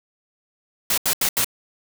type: noise bursts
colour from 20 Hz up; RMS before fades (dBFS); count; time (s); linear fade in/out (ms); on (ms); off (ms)
white; -20; 4; 0.9-1.445; 2; 77; 79
effects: none